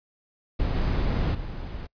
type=noise with level steps; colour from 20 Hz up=brown; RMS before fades=-26 / -24 / -34 dBFS; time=0.59-1.87 s; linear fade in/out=10 ms; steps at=0.75 / 1.34 s; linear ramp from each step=10 ms; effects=noise-tail reverb RT60 0.1 s tail -25 dB re dry + resampled to 11025 Hz